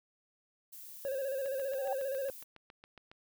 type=noise; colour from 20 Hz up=violet; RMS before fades=-49 dBFS; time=0.72-2.44 s; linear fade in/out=10 ms
type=tone with vibrato; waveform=triangle; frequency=540 Hz; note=C#5; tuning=45 cents flat; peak=-31 dBFS; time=1.05-2.3 s; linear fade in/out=0 ms; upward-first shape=square; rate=15 Hz; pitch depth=50 cents each way
type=click train; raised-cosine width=0.3 ms; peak=-36 dBFS; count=13; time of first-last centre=1.46-3.115 s; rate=7.25 Hz
type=tone with exponential growth; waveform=sine; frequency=780 Hz; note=G5; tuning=9 cents flat; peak=-31 dBFS; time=1.69-1.93 s; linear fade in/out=2 ms; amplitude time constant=52 ms
effects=none